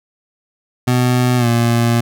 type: tone with pitch glide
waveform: 25% pulse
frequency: 124.6 to 117.61 Hz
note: B2 to A#2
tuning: +16 to +16 cents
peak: -8 dBFS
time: 0.87-2.01 s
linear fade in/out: 10 ms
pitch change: -100 cents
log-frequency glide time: 1.37-1.47 s
effects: none